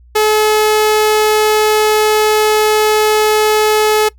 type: tone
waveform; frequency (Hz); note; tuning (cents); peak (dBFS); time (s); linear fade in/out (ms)
sawtooth; 428.5; A4; -46; -5; 0.15-4.09; 10
effects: noise-tail reverb RT60 0.1 s tail -21 dB re dry + added 60 Hz sine -40 dBFS peak until 4.18 s